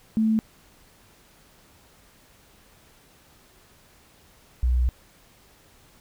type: tone pair in turn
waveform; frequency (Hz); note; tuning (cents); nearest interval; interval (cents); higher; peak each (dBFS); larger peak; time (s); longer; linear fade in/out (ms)
sine; 220 / 61.74; A3 / B1; 0 / 0; octave + minor seventh; 2200; first; -18; neither; 0.17-0.39 / 4.63-4.89; second; 0
effects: pink hiss -56 dBFS RMS until 6 s